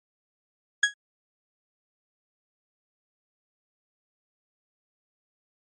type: tone with exponential decay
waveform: 35% pulse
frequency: 1661.2 Hz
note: G#6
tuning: in tune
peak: -12 dBFS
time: 0.83-0.94 s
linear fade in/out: 5 ms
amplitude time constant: 23 ms
effects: MP3 32 kbps